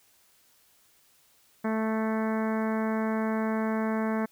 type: harmonic tone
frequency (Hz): 220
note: A3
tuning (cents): 0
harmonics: 1 / 2 / 3 / 4 / 5 / 6 / 7 / 8 / 9 / 10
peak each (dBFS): -27 / -34 / -35 / -38 / -39 / -43 / -42 / -43 / -47 / -48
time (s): 1.64-4.26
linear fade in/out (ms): 10
effects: white hiss -63 dBFS RMS until 4.31 s